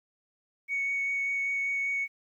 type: tone with vibrato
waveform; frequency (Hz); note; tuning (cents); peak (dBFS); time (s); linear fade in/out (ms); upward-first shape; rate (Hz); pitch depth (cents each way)
sine; 2226; C#7; +7; -26; 0.68-2.08; 50; triangle; 5.1; 10
effects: tanh soft clip ceiling -23 dBFS + 11-bit